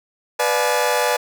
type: chord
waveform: sawtooth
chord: B diminished seventh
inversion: none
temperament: just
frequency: 493.9 / 592.7 / 711.2 / 853.4 Hz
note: B4 / D5 / F5 / Ab5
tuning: 0 / +16 / +31 / +47 cents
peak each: -17 / -18 / -23 / -18 dBFS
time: 0.39-1.17 s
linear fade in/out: 10 ms
effects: none